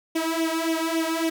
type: tone with flanger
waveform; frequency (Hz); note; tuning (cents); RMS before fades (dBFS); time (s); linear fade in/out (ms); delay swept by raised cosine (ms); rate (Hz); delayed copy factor
sawtooth; 325.9; E4; -20; -25; 0.15-1.3; 10; 0.32 to 2.32; 3.6; +0.75
effects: none